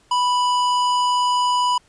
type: tone with hard clipping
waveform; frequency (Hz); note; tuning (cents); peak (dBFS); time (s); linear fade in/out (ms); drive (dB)
sine; 987.8; B5; 0; -18; 0.11-1.78; 5; 14
effects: pink hiss -57 dBFS RMS until 1.88 s + resampled to 22050 Hz